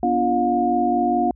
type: tone cluster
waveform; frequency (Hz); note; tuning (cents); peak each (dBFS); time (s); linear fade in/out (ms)
sine; 243.6 / 288.4 / 345.5 / 715; B3 / D4 / F4 / F5; -24 / -31 / -19 / +41; -23 / -25 / -24 / -19; 0.03-1.31; 2
effects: added 60 Hz sine -45 dBFS peak until 1.35 s

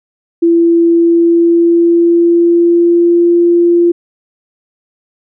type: tone with pitch glide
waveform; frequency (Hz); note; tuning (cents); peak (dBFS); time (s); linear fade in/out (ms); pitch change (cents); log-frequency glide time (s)
sine; 337.1 to 344.6; E4 to F4; +39 to -23; -5; 0.42-3.92; 10; +38; 0.93-3.35
effects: none

